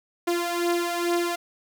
sawtooth beating tone pair, 345.2 / 347.5 Hz, F4 / F4, -20 / -9 cents, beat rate 2.3 Hz, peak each -21 / -24 dBFS, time 0.27-1.36 s, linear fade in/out 10 ms, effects none

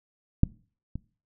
clicks, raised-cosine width 5 ms, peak -6 / -21 dBFS, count 2, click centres 0.434 / 0.956 s, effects noise-tail reverb RT60 0.4 s tail -22 dB re dry

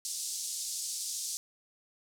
white band-pass noise, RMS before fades -37 dBFS, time 0.05-1.37 s, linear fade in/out 0 ms, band 4600 to 9200 Hz, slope 24 dB/octave, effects none

